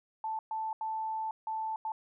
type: tone bursts at uneven times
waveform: sine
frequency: 880 Hz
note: A5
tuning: in tune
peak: -32 dBFS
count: 5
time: 0.24-0.39 / 0.51-0.73 / 0.81-1.31 / 1.47-1.76 / 1.85-1.92 s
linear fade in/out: 2 ms
effects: none

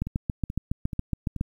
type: two click trains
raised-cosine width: 5 ms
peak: -13 / -20 dBFS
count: 11 / 4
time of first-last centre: 0.02-1.411 / 0.07-1.363 s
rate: 7.19 / 2.32 Hz
effects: 9-bit

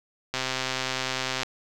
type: click train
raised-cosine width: 0.2 ms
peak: -10 dBFS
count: 143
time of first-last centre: 0.34-1.432 s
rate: 130 Hz
effects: none

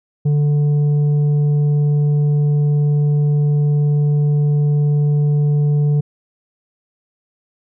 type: tone with tanh clipping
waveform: sine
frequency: 146.83 Hz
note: D3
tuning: in tune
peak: -13 dBFS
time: 0.25-6.01 s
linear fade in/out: 10 ms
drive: 5 dB
effects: none

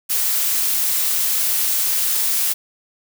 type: noise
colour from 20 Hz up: blue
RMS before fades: -19 dBFS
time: 0.09-2.54 s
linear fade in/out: 20 ms
effects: none

